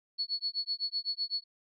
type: tone with tremolo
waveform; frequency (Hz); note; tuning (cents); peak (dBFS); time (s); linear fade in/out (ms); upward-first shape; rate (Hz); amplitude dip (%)
sine; 4400; C#8; -14; -28; 0.18-1.44; 20; sine; 7.9; 100
effects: none